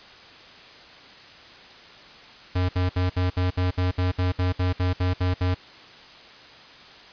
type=tone bursts; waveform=square; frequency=90.8 Hz; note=F#2; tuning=32 cents flat; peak=-21 dBFS; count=15; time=2.55-5.546 s; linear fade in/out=10 ms; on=140 ms; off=64 ms; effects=white hiss -46 dBFS RMS until 7.12 s + resampled to 11025 Hz